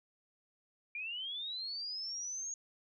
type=linear sweep; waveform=sine; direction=up; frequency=2360 to 6645 Hz; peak=-38 dBFS; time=0.95-2.54 s; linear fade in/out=2 ms; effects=none